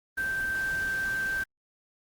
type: tone in noise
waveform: sine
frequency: 1562 Hz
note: G6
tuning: 7 cents flat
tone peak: -27 dBFS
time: 0.17-1.44 s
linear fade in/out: 10 ms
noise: pink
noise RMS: -42 dBFS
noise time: 0.17-1.44 s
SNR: +12 dB
effects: Opus 32 kbps